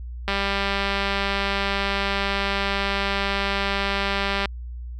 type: click train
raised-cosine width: 0.3 ms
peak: -8 dBFS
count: 828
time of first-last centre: 0.28-4.457 s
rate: 198 Hz
effects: added 60 Hz sine -31 dBFS peak until 4.99 s